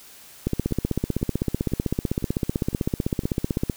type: two click trains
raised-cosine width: 3 ms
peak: -9 / -23 dBFS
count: 52 / 6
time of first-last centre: 0.47-3.698 / 0.71-3.235 s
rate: 15.8 / 1.98 Hz
effects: white hiss -47 dBFS RMS until 3.76 s